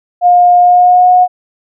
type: tone with pitch glide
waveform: sine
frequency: 711 to 726.4 Hz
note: F5 to F#5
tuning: +31 to -32 cents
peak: -3 dBFS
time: 0.21-1.28 s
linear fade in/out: 50 ms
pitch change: +37 cents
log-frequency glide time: 0.59-1.09 s
effects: none